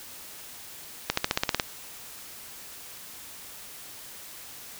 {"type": "accelerating click train", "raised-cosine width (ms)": 0.2, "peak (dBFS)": -5, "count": 9, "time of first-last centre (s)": [1.1, 1.598], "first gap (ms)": 74, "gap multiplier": 0.95, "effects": ["white hiss -44 dBFS RMS until 4.79 s"]}